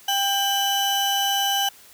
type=tone pair together; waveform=35% pulse; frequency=793.9 / 2994 Hz; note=G5 / F#7; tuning=+22 / +20 cents; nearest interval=octave + major seventh; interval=2298 cents; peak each=-21 dBFS; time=0.08-1.69 s; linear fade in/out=5 ms; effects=white hiss -49 dBFS RMS until 1.93 s